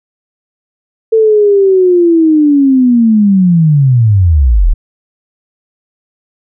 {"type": "linear sweep", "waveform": "sine", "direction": "down", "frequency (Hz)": [450, 32.7], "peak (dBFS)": -4, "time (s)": [1.12, 4.74], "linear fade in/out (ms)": 10, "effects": []}